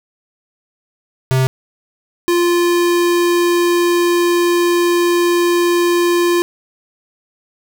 square tone pair in turn, 130.81 / 347.9 Hz, C3 / F4, 0 / -7 cents, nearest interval octave + perfect fourth, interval 1693 cents, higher second, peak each -12 dBFS, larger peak neither, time 1.31-1.47 / 2.28-6.42 s, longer second, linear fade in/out 0 ms, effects none

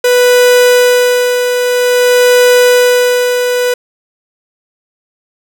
45% pulse tone with tremolo, 493.9 Hz, B4, in tune, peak -4 dBFS, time 0.04-3.74 s, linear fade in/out 5 ms, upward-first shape sine, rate 0.51 Hz, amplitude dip 50%, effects none

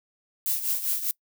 violet noise with tremolo, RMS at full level -24 dBFS, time 0.46-1.11 s, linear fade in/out 0 ms, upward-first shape triangle, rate 5 Hz, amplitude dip 75%, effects noise-tail reverb RT60 0.1 s tail -25 dB re dry

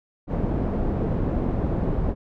pink low-pass noise, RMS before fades -24 dBFS, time 0.27-2.15 s, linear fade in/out 50 ms, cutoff 520 Hz, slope 12 dB/octave, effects none

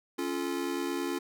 square chord, Db augmented, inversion none, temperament just, 277.2 / 346.5 / 433.1 Hz, Db4 / F4 / A4, 0 / -14 / -27 cents, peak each -35 / -34 / -40 dBFS, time 0.18-1.19 s, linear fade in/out 10 ms, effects none

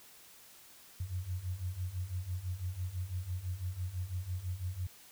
sine beating tone pair, 87.31 / 93.31 Hz, F2 / F#2, 0 / +15 cents, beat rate 6 Hz, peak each -40 / -37 dBFS, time 1-4.87 s, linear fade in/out 5 ms, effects white hiss -57 dBFS RMS until 5.11 s

